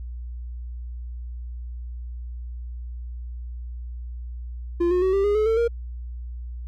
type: tone with pitch steps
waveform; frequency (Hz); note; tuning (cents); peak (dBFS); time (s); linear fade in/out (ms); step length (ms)
triangle; 345.5 / 360.8 / 376.8 / 393.5 / 410.9 / 429.1 / 448.1 / 467.9; F4 / F#4 / F#4 / G4 / G#4 / A4 / A4 / A#4; -19 / -44 / +32 / +7 / -18 / -43 / +32 / +6; -16; 4.8-5.68; 10; 110
effects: added 60 Hz sine -31 dBFS peak until 6.67 s